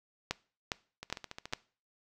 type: two click trains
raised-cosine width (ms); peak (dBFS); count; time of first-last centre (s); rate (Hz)
0.2; -14 / -24; 4 / 8; 0.31-1.534 / 1.03-1.526; 2.45 / 14.1
effects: noise-tail reverb RT60 0.4 s tail -21 dB re dry